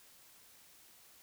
silence, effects white hiss -61 dBFS RMS until 1.22 s

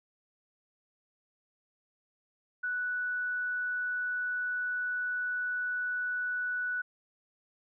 sine tone, 1480 Hz, F#6, in tune, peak -30 dBFS, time 2.63-6.82 s, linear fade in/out 10 ms, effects none

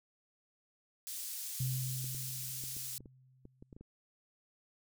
pink high-pass noise, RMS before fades -42 dBFS, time 1.07-2.98 s, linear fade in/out 0 ms, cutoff 6600 Hz, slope 12 dB/octave
sine tone with exponential decay, 129.4 Hz, C3, 19 cents flat, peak -31 dBFS, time 1.6-3.77 s, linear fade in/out 5 ms, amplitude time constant 470 ms
clicks, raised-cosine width 3 ms, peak -38 dBFS, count 11, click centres 2.043 / 2.147 / 2.638 / 2.767 / 3.006 / 3.058 / 3.454 / 3.625 / 3.728 / 3.765 / 3.81 s
effects none

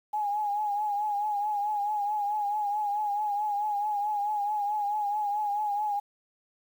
sine tone with vibrato, 830.6 Hz, G#5, in tune, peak -26 dBFS, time 0.13-6 s, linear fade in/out 10 ms, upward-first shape triangle, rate 4.6 Hz, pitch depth 59 cents each way, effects 9-bit

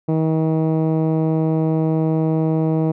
10% pulse tone with low-pass filter, 159.1 Hz, D#3, 39 cents sharp, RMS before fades -18 dBFS, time 0.08-2.92 s, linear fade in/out 10 ms, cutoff 410 Hz, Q 0.57, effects none

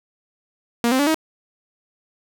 sawtooth tone with pitch steps, 236.1 / 260.5 / 287.3 / 317 Hz, A#3 / C4 / D4 / D#4, +22 / -7 / -38 / +32 cents, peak -12 dBFS, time 0.84-1.144 s, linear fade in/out 0 ms, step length 76 ms, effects none

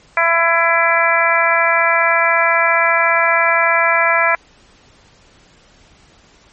harmonic tone, 334.6 Hz, E4, 26 cents sharp, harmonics 2 / 3 / 4 / 5 / 6 / 7, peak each -18 / -18 / -18 / -18 / -18 / -18 dBFS, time 0.17-4.35 s, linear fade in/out 2 ms, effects pink hiss -49 dBFS RMS until 6.52 s + MP3 32 kbps

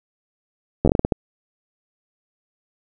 slowing click train, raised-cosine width 2 ms, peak -3 dBFS, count 9, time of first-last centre 0.85-1.122 s, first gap 11 ms, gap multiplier 1.31, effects none

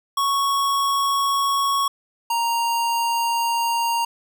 square tone pair in turn, 1108.7 / 932.3 Hz, C#6 / A#5, 0 / 0 cents, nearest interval minor third, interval 300 cents, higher first, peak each -19 / -20 dBFS, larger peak first, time 0.17-1.88 / 2.3-4.05 s, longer second, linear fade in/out 5 ms, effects none

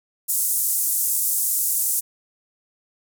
white band-pass noise, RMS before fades -22 dBFS, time 0.28-2.01 s, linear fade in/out 20 ms, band 7600 to 15000 Hz, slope 24 dB/octave, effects none

